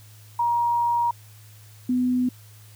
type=tone pair in turn; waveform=sine; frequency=947 / 250.3 Hz; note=A#5 / B3; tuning=+27 / +23 cents; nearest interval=octave + major seventh; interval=2304 cents; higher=first; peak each=-19 dBFS; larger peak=neither; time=0.39-1.11 / 1.89-2.29 s; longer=first; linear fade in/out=5 ms; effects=added 106 Hz sine -46 dBFS peak until 2.75 s + white hiss -53 dBFS RMS until 2.75 s